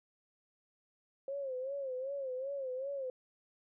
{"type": "tone with vibrato", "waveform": "sine", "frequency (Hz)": 534, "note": "C5", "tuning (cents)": 35, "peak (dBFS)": -36, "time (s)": [1.28, 3.1], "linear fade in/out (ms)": 2, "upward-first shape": "sine", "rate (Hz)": 2.6, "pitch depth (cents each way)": 97, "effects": []}